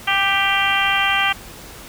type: harmonic tone with a mistuned harmonic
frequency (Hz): 394.5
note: G4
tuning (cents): +11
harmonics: 2 / 3 / 4 / 5 / 6 / 7 / 8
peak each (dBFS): -23 / -23 / -23 / -23 / -23 / -23 / -23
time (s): 0.07-1.33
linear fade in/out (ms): 10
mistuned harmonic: 4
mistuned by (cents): -18
effects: pink hiss -38 dBFS RMS until 1.88 s